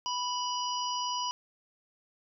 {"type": "harmonic tone with a mistuned harmonic", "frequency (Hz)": 987.8, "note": "B5", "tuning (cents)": 0, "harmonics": [1, 3, 5, 6], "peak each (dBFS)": [-32, -37, -39, -40], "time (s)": [0.06, 1.31], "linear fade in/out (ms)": 0, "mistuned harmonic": 6, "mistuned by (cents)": -65, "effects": []}